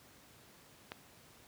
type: click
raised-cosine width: 0.3 ms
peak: -25 dBFS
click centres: 0.919 s
effects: pink hiss -60 dBFS RMS until 1.47 s + high-pass 80 Hz 12 dB/octave